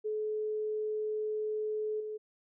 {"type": "tone with level steps", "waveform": "sine", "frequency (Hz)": 428.7, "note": "A4", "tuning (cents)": -45, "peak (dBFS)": [-31, -36], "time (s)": [0.04, 2.18], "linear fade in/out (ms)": 20, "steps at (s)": 2, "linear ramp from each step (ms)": 5, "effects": []}